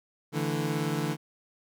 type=chord; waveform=25% pulse; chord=D suspended second; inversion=none; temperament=equal; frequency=146.83 / 164.81 / 220 Hz; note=D3 / E3 / A3; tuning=0 / 0 / 0 cents; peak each=-27 / -28 / -32 dBFS; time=0.32-1.17 s; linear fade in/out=50 ms; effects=none